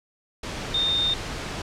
sine tone in noise, 3644 Hz, A#7, 40 cents flat, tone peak -20 dBFS, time 0.74-1.14 s, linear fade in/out 5 ms, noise pink, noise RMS -32 dBFS, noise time 0.43-1.62 s, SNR +9 dB, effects low-pass 6000 Hz 12 dB/octave

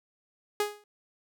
sawtooth tone with exponential decay, 415.4 Hz, G#4, in tune, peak -19 dBFS, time 0.6-0.84 s, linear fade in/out 2 ms, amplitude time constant 52 ms, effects none

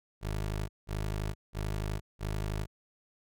20% pulse tone bursts, 51.91 Hz, G#1, in tune, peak -27 dBFS, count 4, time 0.21-2.67 s, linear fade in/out 50 ms, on 480 ms, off 180 ms, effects none

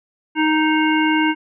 harmonic tone, 311.1 Hz, D#4, in tune, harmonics 1 / 3 / 5 / 7 / 9, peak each -16 / -21 / -23 / -24 / -26 dBFS, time 0.35-1.35 s, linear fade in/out 50 ms, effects none

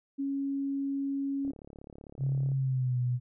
sine tone, 276.4 Hz, C#4, 5 cents flat, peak -29 dBFS, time 0.18-1.52 s, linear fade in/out 20 ms
click train, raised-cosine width 2 ms, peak -34 dBFS, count 39, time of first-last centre 1.45-2.517 s, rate 35.6 Hz
sine tone with pitch glide, 135.8 to 123.81 Hz, C#3 to B2, -35 to +5 cents, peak -26 dBFS, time 2.18-3.2 s, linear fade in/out 50 ms, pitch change -160 cents, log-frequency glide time 2.53-2.99 s
effects none

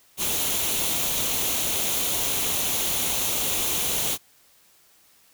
white noise with comb filter, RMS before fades -25 dBFS, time 0.17-4.18 s, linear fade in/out 50 ms, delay 0.3 ms, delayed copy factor +0.5, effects white hiss -58 dBFS RMS until 5.33 s

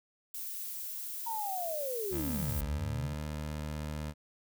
violet noise, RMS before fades -40 dBFS, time 0.34-2.61 s, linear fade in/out 5 ms
sine linear two-way sweep, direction down then up, 940 to 49.79 to 152.1 Hz, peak -34 dBFS, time 1.26-3.14 s, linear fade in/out 10 ms, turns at 2.61 s
20% pulse tone with pitch glide, 73.42 to 75.83 Hz, D2 to D#2, 0 to -44 cents, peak -31 dBFS, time 2.1-4.14 s, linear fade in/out 50 ms, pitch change +56 cents, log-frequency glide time 2.87-3.21 s
effects none

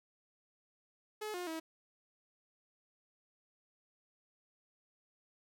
sawtooth tone with pitch steps, 426.6 / 356.9 / 322.4 Hz, G#4 / F4 / E4, +46 / +38 / -38 cents, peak -35 dBFS, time 1.21-1.6 s, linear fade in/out 10 ms, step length 130 ms, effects none

